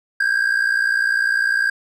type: ring-modulated tone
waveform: triangle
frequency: 1602 Hz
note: G6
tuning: 37 cents sharp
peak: -11 dBFS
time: 0.2-1.7 s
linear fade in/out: 5 ms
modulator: 30 Hz
effects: none